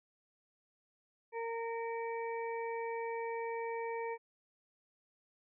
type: harmonic tone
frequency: 460.2 Hz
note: A#4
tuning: 22 cents flat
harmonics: 1 / 2 / 4 / 5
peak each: -38 / -41 / -50 / -48 dBFS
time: 1.32-4.18 s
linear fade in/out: 50 ms
effects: none